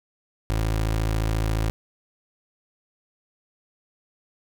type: tone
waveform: 25% pulse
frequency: 54.3 Hz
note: A1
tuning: 22 cents flat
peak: -18 dBFS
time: 0.5-1.7 s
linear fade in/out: 0 ms
effects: none